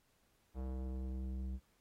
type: tone with low-pass filter sweep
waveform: square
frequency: 64.7 Hz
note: C2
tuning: 19 cents flat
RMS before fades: -41 dBFS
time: 0.54-1.6 s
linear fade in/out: 50 ms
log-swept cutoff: 710 to 190 Hz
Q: 0.98
effects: pink hiss -75 dBFS RMS until 1.8 s + AAC 48 kbps